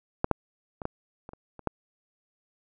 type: clicks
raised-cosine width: 1 ms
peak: -9 / -7 / -22 / -15 / -27 / -29 / -29 / -12 dBFS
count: 8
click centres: 0.244 / 0.313 / 0.818 / 0.854 / 1.291 / 1.334 / 1.593 / 1.673 s
effects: none